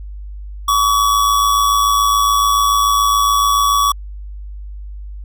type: tone with amplitude modulation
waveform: square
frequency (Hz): 1134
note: C#6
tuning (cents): +39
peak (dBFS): -10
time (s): 0.68-3.92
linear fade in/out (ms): 5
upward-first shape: sine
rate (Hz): 107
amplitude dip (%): 45
effects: added 50 Hz sine -27 dBFS peak until 5.24 s